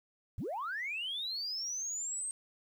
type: linear sweep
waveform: sine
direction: up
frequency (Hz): 61.74 to 8470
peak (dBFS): -34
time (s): 0.38-2.31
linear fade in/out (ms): 0
effects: tanh soft clip ceiling -31 dBFS + 11-bit